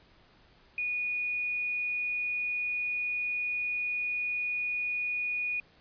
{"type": "tone", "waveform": "sine", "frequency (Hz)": 2460, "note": "D#7", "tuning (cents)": -20, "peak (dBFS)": -29, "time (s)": [0.78, 5.6], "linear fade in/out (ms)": 2, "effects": ["pink hiss -61 dBFS RMS until 5.8 s", "resampled to 11025 Hz"]}